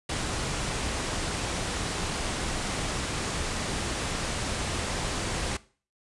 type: low-pass noise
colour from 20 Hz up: pink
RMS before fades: -31 dBFS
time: 0.09-5.57 s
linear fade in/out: 5 ms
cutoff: 10000 Hz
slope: 48 dB/octave
effects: noise-tail reverb RT60 0.4 s tail -19 dB re dry + resampled to 24000 Hz